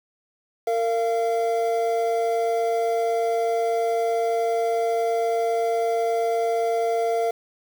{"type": "tone pair together", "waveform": "triangle", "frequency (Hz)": [458.1, 686.4], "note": ["A#4", "F5"], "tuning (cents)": [-30, -30], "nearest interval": "perfect fifth", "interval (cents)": 700, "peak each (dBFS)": -21, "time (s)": [0.67, 7.31], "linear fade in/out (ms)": 5, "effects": ["7-bit"]}